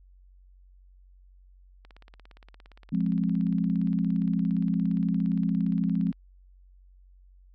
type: click train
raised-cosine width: 0.3 ms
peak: -35 dBFS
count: 75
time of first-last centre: 1.85-6.127 s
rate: 17.3 Hz
type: chord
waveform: sine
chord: F minor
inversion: none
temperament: equal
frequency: 174.61 / 207.7 / 261.6 Hz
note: F3 / Ab3 / C4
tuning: 0 / 0 / 0 cents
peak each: -26 / -27 / -30 dBFS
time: 2.92-6.12 s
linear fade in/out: 10 ms
effects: added 46 Hz sine -52 dBFS peak until 7.54 s